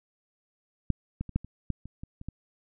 clicks, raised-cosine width 5 ms, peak -11 / -19 / -28 / -13 / -30 / -16 / -29 / -27 / -30 / -23 dBFS, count 10, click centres 0.903 / 1.21 / 1.293 / 1.36 / 1.446 / 1.703 / 1.856 / 2.035 / 2.214 / 2.286 s, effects none

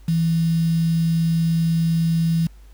sine tone with quantisation, 164.81 Hz, E3, in tune, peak -16 dBFS, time 0.08-2.47 s, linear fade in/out 5 ms, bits 6, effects added 50 Hz sine -42 dBFS peak until 2.73 s + pink hiss -58 dBFS RMS until 2.73 s

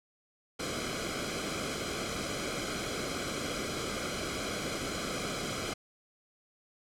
pink noise with comb filter, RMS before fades -35 dBFS, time 0.59-5.74 s, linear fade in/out 10 ms, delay 1.1 ms, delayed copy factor -0.75, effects low-pass 8000 Hz 12 dB/octave

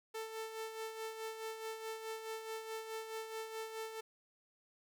sawtooth tone with tremolo, 443.4 Hz, A4, 13 cents sharp, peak -36 dBFS, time 0.14-4.01 s, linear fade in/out 10 ms, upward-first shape sine, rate 4.7 Hz, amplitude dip 55%, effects none

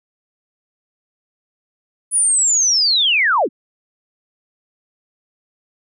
sine linear sweep, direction down, 9956 to 180 Hz, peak -12 dBFS, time 2.11-3.49 s, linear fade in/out 50 ms, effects none

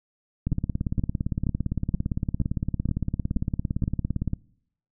two click trains, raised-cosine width 5 ms, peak -13 / -13 dBFS, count 69 / 8, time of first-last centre 0.47-4.334 / 0.52-3.838 s, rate 17.6 / 2.11 Hz, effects noise-tail reverb RT60 0.7 s tail -24 dB re dry

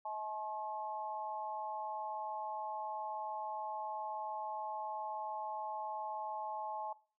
sine tone with amplitude modulation, 857 Hz, A5, 46 cents flat, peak -34 dBFS, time 0.05-6.93 s, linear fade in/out 5 ms, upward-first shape sine, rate 219 Hz, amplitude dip 95%, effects noise-tail reverb RT60 0.4 s tail -20 dB re dry

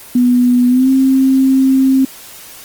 sine tone with pitch glide, 246.2 to 265.4 Hz, B3 to C4, -5 to +25 cents, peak -7 dBFS, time 0.15-2.05 s, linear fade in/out 5 ms, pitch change +130 cents, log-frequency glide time 0.68-0.89 s, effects white hiss -35 dBFS RMS until 2.64 s + Opus 24 kbps

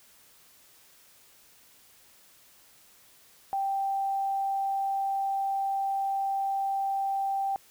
sine tone, 784 Hz, G5, in tune, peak -26 dBFS, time 3.53-7.56 s, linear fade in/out 0 ms, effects white hiss -58 dBFS RMS until 7.7 s

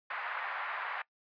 white band-pass noise, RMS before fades -38 dBFS, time 0.1-1.02 s, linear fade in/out 5 ms, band 780 to 1900 Hz, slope 24 dB/octave, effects noise-tail reverb RT60 0.1 s tail -21 dB re dry + resampled to 11025 Hz

